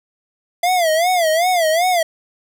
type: tone with vibrato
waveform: square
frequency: 680 Hz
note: F5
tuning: 46 cents flat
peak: -14 dBFS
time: 0.63-2.03 s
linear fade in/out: 5 ms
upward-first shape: sine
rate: 2.6 Hz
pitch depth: 150 cents each way
effects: none